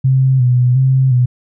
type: tone with vibrato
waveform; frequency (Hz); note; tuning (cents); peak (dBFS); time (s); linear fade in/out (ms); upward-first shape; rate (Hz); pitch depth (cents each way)
sine; 128.1; C3; -36; -8; 0.04-1.26; 10; square; 1.4; 52
effects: none